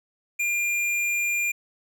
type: tone with tanh clipping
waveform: sine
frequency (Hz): 2400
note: D7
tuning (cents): +37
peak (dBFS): -24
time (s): 0.39-1.52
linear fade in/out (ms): 10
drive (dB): 15
effects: none